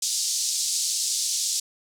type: band-pass noise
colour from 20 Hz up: white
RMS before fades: -26 dBFS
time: 0.02-1.6 s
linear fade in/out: 5 ms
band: 4400 to 8000 Hz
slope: 24 dB/octave
effects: none